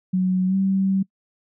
sine tone with pitch glide, 185 to 192.74 Hz, F#3 to G3, 0 to -29 cents, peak -17 dBFS, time 0.13-1.03 s, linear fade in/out 10 ms, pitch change +71 cents, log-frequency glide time 0.47-0.55 s, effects noise-tail reverb RT60 0.1 s tail -24 dB re dry

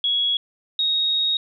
sine tone pair in turn, 3340 / 3758 Hz, G#7 / A#7, +9 / +13 cents, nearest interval major second, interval 204 cents, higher second, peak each -18 dBFS, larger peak neither, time 0.04-0.37 / 0.79-1.37 s, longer second, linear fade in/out 2 ms, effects none

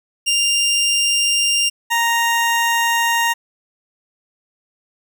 20% pulse tone pair in turn, 2794 / 932.4 Hz, F7 / A#5, 0 / 0 cents, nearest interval octave + perfect fifth, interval 1900 cents, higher first, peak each -10 dBFS, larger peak neither, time 0.26-1.7 / 1.9-3.34 s, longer neither, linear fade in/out 20 ms, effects none

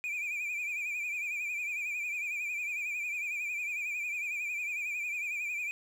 triangle tone with vibrato, 2406 Hz, D7, 41 cents sharp, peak -31 dBFS, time 0.04-5.71 s, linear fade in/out 0 ms, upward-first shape triangle, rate 11 Hz, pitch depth 86 cents each way, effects 10-bit

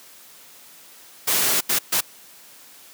white noise bursts at uneven times, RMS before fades -20 dBFS, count 3, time 1.27-1.61 / 1.69-1.79 / 1.92-2.01 s, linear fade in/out 10 ms, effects white hiss -47 dBFS RMS until 2.93 s + high-pass 150 Hz 12 dB/octave

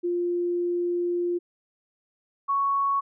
sine tone pair in turn, 350 / 1111.2 Hz, F4 / C#6, +4 / +4 cents, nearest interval octave + minor sixth, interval 2000 cents, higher second, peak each -23 / -21 dBFS, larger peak second, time 0.03-1.39 / 2.48-3.01 s, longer first, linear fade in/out 20 ms, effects none

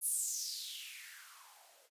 violet noise with band-pass filter sweep, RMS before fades -42 dBFS, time 0.01-1.9 s, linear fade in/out 50 ms, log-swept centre 11000 to 470 Hz, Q 4.9, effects resampled to 32000 Hz

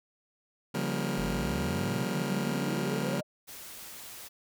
sawtooth chord, G half-diminished seventh, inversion second, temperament just, 141.12 / 176.4 / 196 / 235.2 Hz, Db3 / F3 / G3 / Bb3, +31 / +18 / 0 / +16 cents, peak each -31 dBFS, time 0.74-3.21 s, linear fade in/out 10 ms
sine exponential sweep, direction up, 41.91 to 627 Hz, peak -36 dBFS, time 1.17-3.23 s, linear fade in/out 20 ms
white noise, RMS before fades -45 dBFS, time 3.47-4.29 s, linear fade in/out 20 ms
effects none

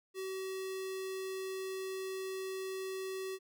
square tone with notch filter, 380.2 Hz, F#4, 47 cents sharp, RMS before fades -40 dBFS, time 0.14-3.39 s, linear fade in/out 50 ms, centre 840 Hz, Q 0.89, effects none

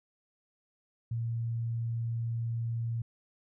sine tone, 115.8 Hz, A#2, 11 cents flat, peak -30 dBFS, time 1.11-3.02 s, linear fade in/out 5 ms, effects none

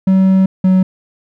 triangle tone pair in turn, 190 / 186.84 Hz, F#3 / F#3, +46 / +17 cents, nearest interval unison, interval 29 cents, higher first, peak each -5 dBFS, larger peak neither, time 0.07-0.46 / 0.64-0.83 s, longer first, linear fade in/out 5 ms, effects none

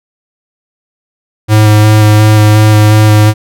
square tone with vibrato, 106.8 Hz, G#2, 49 cents sharp, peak -3 dBFS, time 1.48-3.34 s, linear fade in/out 50 ms, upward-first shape square, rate 2.8 Hz, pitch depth 11 cents each way, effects none

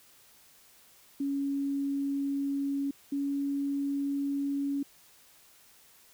sine tone pair in turn, 278.8 / 280.4 Hz, C#4 / C#4, +10 / +20 cents, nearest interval unison, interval 10 cents, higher second, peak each -28 dBFS, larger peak neither, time 1.2-2.91 / 3.12-4.83 s, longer neither, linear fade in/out 5 ms, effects white hiss -59 dBFS RMS until 6.13 s

